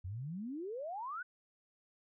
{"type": "exponential sweep", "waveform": "sine", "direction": "up", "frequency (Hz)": [85, 1536], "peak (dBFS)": -39, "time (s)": [0.04, 1.23], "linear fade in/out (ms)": 10, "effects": []}